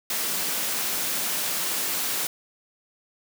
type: high-pass noise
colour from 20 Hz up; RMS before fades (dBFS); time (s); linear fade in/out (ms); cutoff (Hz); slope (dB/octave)
white; -27; 0.1-2.27; 2; 140; 48
effects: none